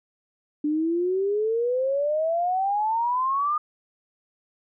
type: exponential sweep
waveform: sine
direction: up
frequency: 293.7 to 1229 Hz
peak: -21 dBFS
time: 0.64-3.58 s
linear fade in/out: 5 ms
effects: none